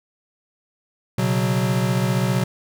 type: chord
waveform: square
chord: B suspended second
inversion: none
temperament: equal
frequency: 123.47 / 138.59 / 185 Hz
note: B2 / C#3 / F#3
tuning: 0 / 0 / 0 cents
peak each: -22 / -26 / -23 dBFS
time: 1.18-2.44 s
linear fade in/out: 5 ms
effects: none